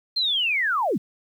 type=linear sweep; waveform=sine; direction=down; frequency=4230 to 137.2 Hz; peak=-20 dBFS; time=0.16-0.98 s; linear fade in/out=10 ms; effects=9-bit